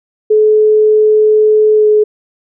sine tone with pitch glide, 428.9 to 424.7 Hz, A4 to G#4, -44 to +39 cents, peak -5 dBFS, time 0.3-2.04 s, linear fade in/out 10 ms, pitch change -17 cents, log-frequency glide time 1.75-1.86 s, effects none

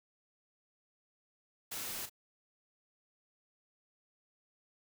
white noise with echo, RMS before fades -41 dBFS, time 1.71-2.06 s, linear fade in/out 10 ms, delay 37 ms, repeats 1, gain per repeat -10 dB, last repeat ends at 2.097 s, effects none

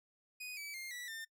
sawtooth tone with pitch steps, 2489 / 2296 / 2117 / 1952.8 / 1801.1 Hz, D#7 / D7 / C7 / B6 / A6, 0 / -40 / +20 / -20 / +40 cents, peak -40 dBFS, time 0.4-1.25 s, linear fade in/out 10 ms, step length 170 ms, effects noise-tail reverb RT60 0.1 s tail -23 dB re dry

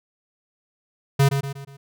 square tone with echo, 138.59 Hz, C#3, in tune, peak -14 dBFS, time 1.19-1.29 s, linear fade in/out 10 ms, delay 120 ms, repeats 4, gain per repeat -7 dB, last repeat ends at 1.77 s, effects none

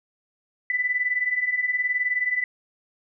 sine beating tone pair, 1975.5 / 1994.5 Hz, B6 / B6, 0 / +17 cents, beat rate 19 Hz, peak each -27 / -23 dBFS, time 0.7-2.44 s, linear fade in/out 2 ms, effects none

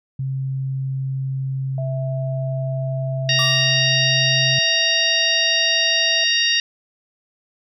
sine tone, 133.7 Hz, C3, 38 cents sharp, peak -21 dBFS, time 0.19-4.59 s, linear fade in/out 5 ms
sine tone with pitch glide, 656 to 661.3 Hz, E5 to E5, -9 to +5 cents, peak -28 dBFS, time 1.78-6.24 s, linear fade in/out 2 ms, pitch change +14 cents, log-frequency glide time 2.53-4.93 s
harmonic tone, 932.3 Hz, A#5, in tune, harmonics 2 / 3 / 4 / 5 / 6, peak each -22 / -20 / -21 / -24 / -24 dBFS, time 3.29-6.6 s, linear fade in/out 2 ms
square tone with exponential decay, 1161 Hz, D6, 20 cents flat, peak -24 dBFS, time 3.39-3.99 s, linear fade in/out 0 ms, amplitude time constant 130 ms
effects none

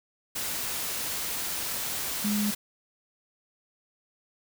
sine tone in noise, 207.7 Hz, G#3, in tune, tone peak -25 dBFS, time 2.24-2.51 s, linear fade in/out 10 ms, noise white, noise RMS -32 dBFS, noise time 0.35-2.55 s, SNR +4 dB, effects none

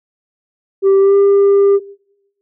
sine tone with pitch glide, 390 to 398.9 Hz, G4 to G4, -9 to +30 cents, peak -4 dBFS, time 0.82-1.8 s, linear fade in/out 50 ms, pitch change +39 cents, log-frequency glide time 0.99-1.16 s, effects noise-tail reverb RT60 0.9 s tail -23 dB re dry + tanh soft clip ceiling -6 dBFS

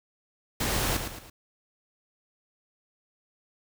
pink noise with echo, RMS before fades -28 dBFS, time 0.6-0.97 s, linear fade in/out 5 ms, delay 110 ms, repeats 3, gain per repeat -7 dB, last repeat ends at 1.3 s, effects none

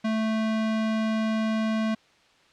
square tone, 220 Hz, A3, in tune, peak -24 dBFS, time 0.04-1.95 s, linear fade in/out 10 ms, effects white hiss -59 dBFS RMS until 2.52 s + low-pass 4000 Hz 12 dB/octave

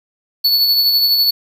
square tone with tremolo, 4435 Hz, C#8, in tune, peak -10 dBFS, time 0.44-1.31 s, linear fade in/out 10 ms, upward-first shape sine, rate 12 Hz, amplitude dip 35%, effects 7-bit

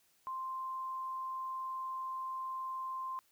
sine tone, 1046.5 Hz, C6, in tune, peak -37 dBFS, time 0.27-3.19 s, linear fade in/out 0 ms, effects white hiss -71 dBFS RMS until 3.31 s

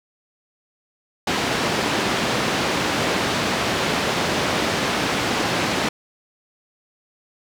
pink band-pass noise, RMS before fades -22 dBFS, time 1.27-5.89 s, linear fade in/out 5 ms, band 160 to 4800 Hz, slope 12 dB/octave, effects none

